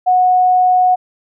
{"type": "tone", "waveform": "sine", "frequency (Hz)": 733, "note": "F#5", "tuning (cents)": -16, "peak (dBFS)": -8, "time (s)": [0.06, 0.96], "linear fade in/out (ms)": 20, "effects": []}